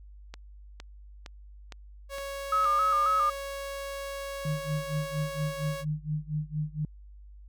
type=click train; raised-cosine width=0.2 ms; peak=-24 dBFS; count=6; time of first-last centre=0.34-2.644 s; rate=2.17 Hz
type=tone; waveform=sawtooth; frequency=554.4 Hz; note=C#5; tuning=in tune; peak=-31 dBFS; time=2.09-5.85 s; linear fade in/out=50 ms
type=tone with vibrato; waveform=sine; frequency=1244.5 Hz; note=D#6; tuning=in tune; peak=-22 dBFS; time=2.52-3.3 s; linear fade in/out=5 ms; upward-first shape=square; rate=3.7 Hz; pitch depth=49 cents each way
type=tone with tremolo; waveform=sine; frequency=152.3 Hz; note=D#3; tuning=37 cents flat; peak=-26 dBFS; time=4.45-6.85 s; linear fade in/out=2 ms; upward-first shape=sine; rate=4.3 Hz; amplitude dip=95%
effects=added 50 Hz sine -46 dBFS peak until 7.48 s